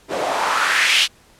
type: noise with band-pass filter sweep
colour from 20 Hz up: white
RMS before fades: -18 dBFS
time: 0.08-1.08 s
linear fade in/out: 50 ms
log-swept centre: 440 to 3400 Hz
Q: 2.7
effects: pink hiss -52 dBFS RMS until 1.39 s + low-pass 11000 Hz 12 dB/octave